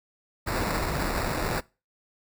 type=noise with sample-and-hold; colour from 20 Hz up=pink; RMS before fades=-28 dBFS; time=0.46-1.61 s; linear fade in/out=20 ms; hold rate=3150 Hz; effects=noise-tail reverb RT60 0.3 s tail -23 dB re dry